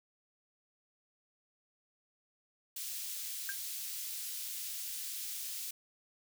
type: high-pass noise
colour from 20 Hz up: white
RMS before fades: -41 dBFS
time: 2.76-5.71 s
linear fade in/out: 5 ms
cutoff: 3300 Hz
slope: 12 dB/octave
type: tone with exponential decay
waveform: sine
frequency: 1600 Hz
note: G6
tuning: 35 cents sharp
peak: -32 dBFS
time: 3.49-3.58 s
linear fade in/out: 1 ms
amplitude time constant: 18 ms
effects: none